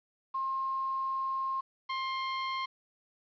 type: tone pair in turn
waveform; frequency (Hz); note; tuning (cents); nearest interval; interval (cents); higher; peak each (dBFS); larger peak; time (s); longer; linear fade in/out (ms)
sine / sawtooth; 1066 / 1058; C6 / C6; +32 / +19; unison; 13; first; -30 / -28; second; 0.34-1.61 / 1.89-2.66; first; 10
effects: resampled to 11025 Hz + 10-bit